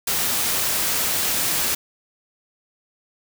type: noise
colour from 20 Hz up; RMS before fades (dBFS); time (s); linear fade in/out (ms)
white; -22; 0.07-1.75; 5
effects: none